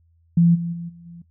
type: tone with level steps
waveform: sine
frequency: 170.2 Hz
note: F3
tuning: 44 cents flat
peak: -11 / -23 / -28 / -41 / -37 dBFS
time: 0.37-1.22 s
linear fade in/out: 5 ms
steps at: 0.54 / 0.72 / 0.88 / 1.05 s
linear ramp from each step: 20 ms
effects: noise-tail reverb RT60 0.1 s tail -18 dB re dry + added 83 Hz sine -56 dBFS peak until 1.3 s